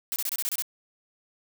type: noise bursts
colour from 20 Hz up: blue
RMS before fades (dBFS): -29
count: 8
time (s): 0.12-0.622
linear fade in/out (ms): 0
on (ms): 40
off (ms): 26
effects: none